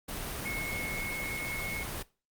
sine tone in noise, 2181 Hz, C#7, 29 cents flat, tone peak -34 dBFS, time 0.45-1.84 s, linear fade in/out 10 ms, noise pink, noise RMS -37 dBFS, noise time 0.08-2.03 s, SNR 0 dB, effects noise-tail reverb RT60 0.3 s tail -20 dB re dry + Opus 32 kbps

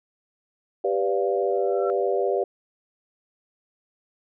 sine chord, G dominant seventh, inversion none, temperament equal with one note detuned, 392 / 493.9 / 580.2 / 698.5 Hz, G4 / B4 / D5 / F5, 0 / 0 / -21 / 0 cents, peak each -24 / -26 / -27 / -29 dBFS, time 0.84-2.44 s, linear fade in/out 5 ms
sine tone with exponential growth, 1345 Hz, E6, 34 cents sharp, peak -29 dBFS, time 1.5-1.9 s, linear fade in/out 0 ms, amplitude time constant 86 ms
effects none

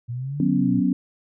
sine exponential two-way sweep, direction up then down, 116.54 to 155.56 to 116.54 Hz, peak -26 dBFS, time 0.08-0.81 s, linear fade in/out 20 ms, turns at 0.46 s
sine chord, F# suspended fourth, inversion none, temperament just, 185 / 246.7 / 277.5 Hz, F#3 / B3 / C#4, 0 / -2 / +2 cents, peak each -22 dBFS, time 0.4-0.93 s, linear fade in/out 2 ms
effects none

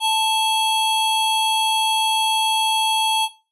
square tone pair together, 880 / 3309 Hz, A5 / G#7, 0 / -7 cents, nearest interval octave + major seventh, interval 2293 cents, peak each -20 dBFS, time 0-3.29 s, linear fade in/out 50 ms, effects noise-tail reverb RT60 0.3 s tail -17 dB re dry + resampled to 32000 Hz

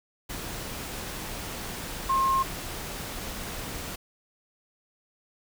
sine tone in noise, 1067 Hz, C6, 34 cents sharp, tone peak -21 dBFS, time 2.09-2.43 s, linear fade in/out 10 ms, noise pink, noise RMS -36 dBFS, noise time 0.29-3.96 s, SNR +12 dB, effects none

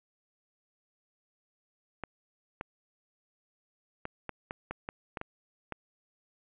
clicks, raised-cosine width 0.5 ms, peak -21 dBFS, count 10, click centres 2.037 / 2.611 / 4.054 / 4.293 / 4.509 / 4.71 / 4.889 / 5.172 / 5.214 / 5.723 s, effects resampled to 8000 Hz + 8-bit

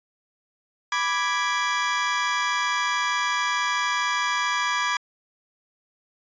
30% pulse chord, G# diminished, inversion first, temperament equal, 987.8 / 1174.7 / 1661.2 Hz, B5 / D6 / G#6, 0 / 0 / 0 cents, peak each -24 dBFS, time 0.92-4.97 s, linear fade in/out 2 ms, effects resampled to 16000 Hz

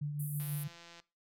sine tone with tremolo, 146.83 Hz, D3, in tune, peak -32 dBFS, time 0.01-0.68 s, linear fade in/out 10 ms, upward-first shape triangle, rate 6.1 Hz, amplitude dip 45%
white band-pass noise, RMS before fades -46 dBFS, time 0.19-0.64 s, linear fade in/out 10 ms, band 9800 to 14000 Hz, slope 48 dB/octave
click train, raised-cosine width 0.2 ms, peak -36 dBFS, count 103, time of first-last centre 0.4-1 s, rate 170 Hz
effects noise-tail reverb RT60 0.3 s tail -20 dB re dry

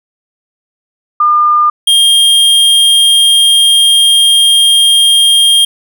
sine / square tone pair in turn, 1206 / 3220 Hz, D6 / G7, +46 / +46 cents, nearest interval octave + perfect fourth, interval 1700 cents, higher second, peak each -5 dBFS, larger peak neither, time 1.2-1.7 / 1.87-5.65 s, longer second, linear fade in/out 5 ms, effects none

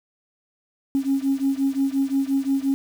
sine beating tone pair, 270.3 / 276 Hz, C#4 / C#4, -44 / -7 cents, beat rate 5.7 Hz, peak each -21 / -22 dBFS, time 0.95-2.74 s, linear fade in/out 0 ms, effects tanh soft clip ceiling -13 dBFS + 7-bit

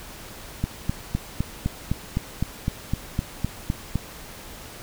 click train, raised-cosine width 5 ms, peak -10 dBFS, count 14, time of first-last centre 0.64-3.956 s, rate 3.92 Hz, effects pink hiss -41 dBFS RMS until 4.82 s

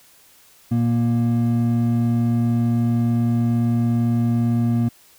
triangle tone pair together, 117.8 / 235.6 Hz, A#2 / A#3, +19 / +19 cents, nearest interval octave, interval 1200 cents, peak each -17 dBFS, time 0.71-4.89 s, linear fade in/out 10 ms, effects white hiss -52 dBFS RMS until 5.18 s

